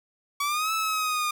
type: linear two-way sweep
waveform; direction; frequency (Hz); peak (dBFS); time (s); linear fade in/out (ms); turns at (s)
sawtooth; up then down; 1129 to 1314 to 1212; -21; 0.4-1.31; 5; 0.73
effects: none